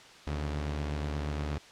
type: tone pair together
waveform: sawtooth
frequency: 74.22 / 140.1 Hz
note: D2 / C#3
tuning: +19 / +19 cents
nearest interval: major seventh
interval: 1100 cents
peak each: -28 / -37 dBFS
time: 0.27-1.58 s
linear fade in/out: 0 ms
effects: white hiss -52 dBFS RMS until 1.71 s + low-pass 5000 Hz 12 dB/octave